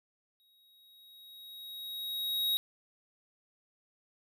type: tone with exponential growth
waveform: square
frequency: 3794 Hz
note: A#7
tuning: 30 cents sharp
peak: -27 dBFS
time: 0.4-2.57 s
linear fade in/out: 0 ms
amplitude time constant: 470 ms
effects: none